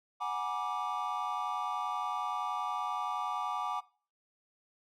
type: chord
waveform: triangle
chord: G# half-diminished seventh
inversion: third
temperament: equal with one note detuned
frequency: 740 / 830.6 / 963 / 1174.7 Hz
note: F#5 / G#5 / B5 / D6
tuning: 0 / 0 / -44 / 0 cents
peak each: -37 / -37 / -37 / -34 dBFS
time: 0.2-3.81 s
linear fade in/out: 20 ms
effects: noise-tail reverb RT60 0.4 s tail -20 dB re dry